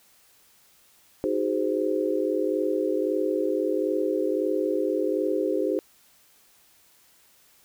sine chord, Ab dominant seventh, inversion second, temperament just, 311.5 / 373.8 / 415.3 / 519.1 Hz, Eb4 / Gb4 / Ab4 / C5, +2 / +18 / 0 / -14 cents, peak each -28 dBFS, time 1.24-5.79 s, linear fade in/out 0 ms, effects white hiss -59 dBFS RMS until 7.64 s

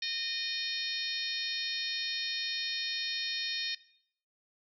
harmonic tone with a mistuned harmonic, 614 Hz, D#5, 23 cents flat, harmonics 3 / 4 / 5 / 6 / 7 / 8 / 9, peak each -42 / -39 / -44 / -37 / -38 / -45 / -41 dBFS, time 0.02-3.75 s, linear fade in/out 5 ms, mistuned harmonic 8, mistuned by +34 cents, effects noise-tail reverb RT60 0.6 s tail -17 dB re dry

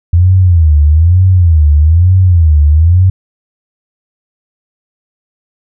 sine tone with vibrato, 83.1 Hz, E2, 15 cents sharp, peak -3 dBFS, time 0.13-3.1 s, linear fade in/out 5 ms, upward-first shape sine, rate 1.1 Hz, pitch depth 210 cents each way, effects none

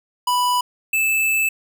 square tone pair in turn, 987.8 / 2628 Hz, B5 / E7, 0 / -6 cents, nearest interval octave + perfect fourth, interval 1694 cents, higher second, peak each -17 dBFS, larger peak neither, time 0.27-0.61 / 0.93-1.49 s, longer second, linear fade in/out 5 ms, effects none

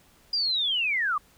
sine linear sweep, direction down, 4888 to 1119 Hz, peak -23 dBFS, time 0.33-1.18 s, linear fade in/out 5 ms, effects pink hiss -59 dBFS RMS until 1.37 s

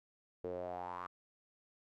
sawtooth tone with band-pass filter sweep, 89.4 Hz, F2, 41 cents sharp, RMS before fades -43 dBFS, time 0.44-1.07 s, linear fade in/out 5 ms, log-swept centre 440 to 1200 Hz, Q 5.7, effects none

